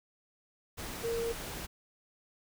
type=tone in noise; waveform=sine; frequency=462.8 Hz; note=A#4; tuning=13 cents flat; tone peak=-31 dBFS; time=1.03-1.33 s; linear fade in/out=20 ms; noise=pink; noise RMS=-41 dBFS; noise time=0.77-1.67 s; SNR=+7 dB; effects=none